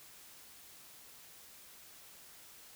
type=silence; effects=white hiss -56 dBFS RMS until 2.75 s